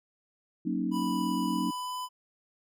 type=chord; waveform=sine; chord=D# minor seventh; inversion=first; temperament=equal with one note detuned; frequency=185 / 233.1 / 273.8 / 311.1 Hz; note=F#3 / A#3 / C#4 / D#4; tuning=0 / 0 / -21 / 0 cents; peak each=-33 dBFS; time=0.65-1.71 s; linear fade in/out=10 ms
type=tone with pitch glide; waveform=square; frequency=987.8 to 1002.2 Hz; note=B5 to B5; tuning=0 to +25 cents; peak=-34 dBFS; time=0.91-2.09 s; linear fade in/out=50 ms; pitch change=+25 cents; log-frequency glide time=1.43-1.97 s
effects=none